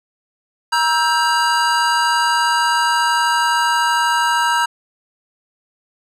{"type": "chord", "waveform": "square", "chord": "E diminished", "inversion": "second", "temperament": "just", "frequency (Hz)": [949.3, 1318.5, 1582.2], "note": ["Bb5", "E6", "G6"], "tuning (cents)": [31, 0, 16], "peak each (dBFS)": [-17, -22, -20], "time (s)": [0.72, 4.66], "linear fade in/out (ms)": 10, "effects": ["low-pass 9000 Hz 12 dB/octave"]}